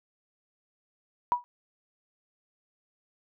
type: tone with exponential decay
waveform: sine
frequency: 973 Hz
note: B5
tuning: 26 cents flat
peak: -17 dBFS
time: 1.32-1.44 s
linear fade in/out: 0 ms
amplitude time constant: 26 ms
effects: none